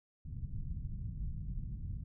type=low-pass noise; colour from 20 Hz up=pink; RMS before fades=-40 dBFS; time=0.25-2.04 s; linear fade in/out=10 ms; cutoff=160 Hz; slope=24 dB/octave; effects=none